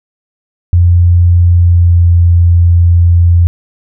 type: tone with pitch glide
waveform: sine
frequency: 87.31 to 86.21 Hz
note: F2 to F2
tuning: 0 to -22 cents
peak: -3 dBFS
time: 0.73-3.47 s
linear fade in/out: 0 ms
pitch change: -22 cents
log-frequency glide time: 1.5-2.08 s
effects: none